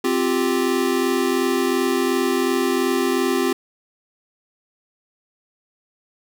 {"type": "chord", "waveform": "square", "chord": "C suspended fourth", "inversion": "none", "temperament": "equal", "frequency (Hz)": [261.6, 349.2, 392], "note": ["C4", "F4", "G4"], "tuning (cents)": [0, 0, 0], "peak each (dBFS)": -23, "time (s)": [0.04, 3.53], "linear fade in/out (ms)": 5, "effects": []}